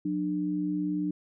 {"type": "tone pair together", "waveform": "sine", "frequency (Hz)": [180.7, 299.2], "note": ["F#3", "D4"], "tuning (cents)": [-41, 32], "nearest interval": "major sixth", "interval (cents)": 873, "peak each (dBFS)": [-32, -28], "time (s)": [0.05, 1.11], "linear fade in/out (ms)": 5, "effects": []}